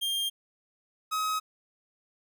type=tone pair in turn; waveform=45% pulse; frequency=3201 / 1270.3 Hz; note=G7 / D#6; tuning=+36 / +36 cents; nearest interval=octave + major third; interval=1600 cents; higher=first; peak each=-27 dBFS; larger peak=neither; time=0.01-0.3 / 1.11-1.4 s; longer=neither; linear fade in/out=20 ms; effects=none